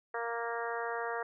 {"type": "harmonic tone", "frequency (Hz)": 233.1, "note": "A#3", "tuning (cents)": 0, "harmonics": [2, 3, 4, 5, 6, 7, 8], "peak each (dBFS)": [-38, -40, -41, -42, -43, -43, -44], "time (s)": [0.14, 1.23], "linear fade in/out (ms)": 5, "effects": []}